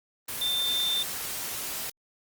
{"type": "tone in noise", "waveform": "sine", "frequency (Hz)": 3575, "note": "A7", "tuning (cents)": 27, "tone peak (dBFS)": -25, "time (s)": [0.41, 1.03], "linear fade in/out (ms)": 5, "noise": "white", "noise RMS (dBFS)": -34, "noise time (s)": [0.28, 1.9], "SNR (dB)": 6, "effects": ["Opus 24 kbps"]}